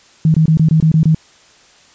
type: tone bursts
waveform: sine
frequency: 158.6 Hz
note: D#3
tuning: 33 cents sharp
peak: -7 dBFS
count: 8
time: 0.25-1.147 s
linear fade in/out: 2 ms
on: 92 ms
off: 23 ms
effects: white hiss -47 dBFS RMS until 1.94 s + resampled to 16000 Hz